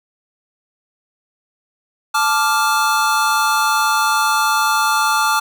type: chord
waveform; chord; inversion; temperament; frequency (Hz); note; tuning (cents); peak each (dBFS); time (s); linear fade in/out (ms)
square; D minor; second; equal with one note detuned; 874.9 / 1174.7 / 1396.9; A5 / D6 / F6; -10 / 0 / 0; -19; 2.14-5.4; 10
effects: none